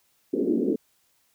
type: band-pass noise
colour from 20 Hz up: white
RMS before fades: -24 dBFS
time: 0.33-0.76 s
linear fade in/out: 10 ms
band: 210 to 420 Hz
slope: 48 dB/octave
effects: white hiss -67 dBFS RMS until 1.34 s